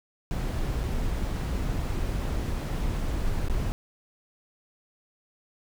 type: noise with dropouts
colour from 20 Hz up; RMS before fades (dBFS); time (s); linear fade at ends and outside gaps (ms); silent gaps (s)
brown; -28; 0.31-3.72; 0; 0.833-0.839 / 3.484-3.498
effects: none